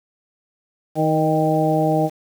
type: harmonic tone with a mistuned harmonic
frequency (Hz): 157.4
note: D#3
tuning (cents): +20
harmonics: 1 / 2 / 3 / 4 / 5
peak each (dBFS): -21 / -21 / -24 / -21 / -22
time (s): 0.95-2.1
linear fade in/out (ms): 50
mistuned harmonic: 4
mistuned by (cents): -30
effects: 7-bit